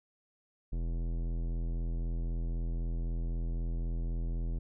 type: tone with tanh clipping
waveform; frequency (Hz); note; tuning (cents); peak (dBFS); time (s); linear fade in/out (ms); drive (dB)
sine; 41.94; E1; +31; -33; 0.72-4.59; 10; 17
effects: none